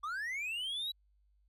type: linear sweep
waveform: triangle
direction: up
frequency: 1135 to 3944 Hz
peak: -34 dBFS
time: 0.03-0.92 s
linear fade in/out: 10 ms
effects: added 50 Hz sine -67 dBFS peak until 1.48 s